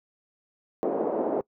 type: band-pass noise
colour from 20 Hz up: white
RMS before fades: -27 dBFS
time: 0.83-1.41 s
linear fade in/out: 0 ms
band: 260 to 640 Hz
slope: 24 dB/octave
effects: noise-tail reverb RT60 0.1 s tail -23 dB re dry